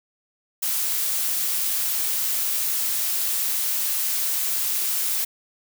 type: noise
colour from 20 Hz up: blue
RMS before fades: -24 dBFS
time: 0.62-5.25 s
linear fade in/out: 10 ms
effects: none